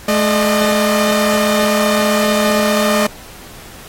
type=tone pair together; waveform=sawtooth; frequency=214.2 / 607.3 Hz; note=A3 / D#5; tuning=-46 / -42 cents; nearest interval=octave + tritone; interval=1804 cents; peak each=-11 dBFS; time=0.08-3.07 s; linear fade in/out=5 ms; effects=pink hiss -37 dBFS RMS until 3.88 s + AAC 48 kbps